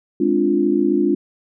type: chord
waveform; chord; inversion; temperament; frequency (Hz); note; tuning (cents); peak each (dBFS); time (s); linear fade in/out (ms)
sine; D half-diminished seventh; second; equal; 207.7 / 261.6 / 293.7 / 349.2; Ab3 / C4 / D4 / F4; 0 / 0 / 0 / 0; -22 / -23 / -18 / -18; 0.2-1.15; 5
effects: none